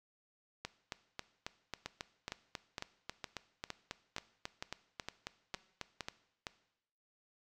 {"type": "two click trains", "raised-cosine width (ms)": 0.2, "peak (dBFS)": [-22, -22], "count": [21, 11], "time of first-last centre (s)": [[0.65, 6.085], [1.86, 6.468]], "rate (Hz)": [3.68, 2.17], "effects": ["noise-tail reverb RT60 0.8 s tail -17 dB re dry"]}